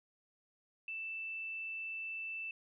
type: tone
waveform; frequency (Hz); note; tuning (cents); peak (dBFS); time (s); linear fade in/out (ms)
sine; 2652; E7; +10; -39; 0.88-2.51; 2
effects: none